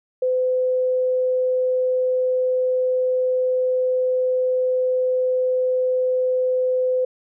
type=tone; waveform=sine; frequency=509 Hz; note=C5; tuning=48 cents flat; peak=-17 dBFS; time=0.22-7.05 s; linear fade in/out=5 ms; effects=none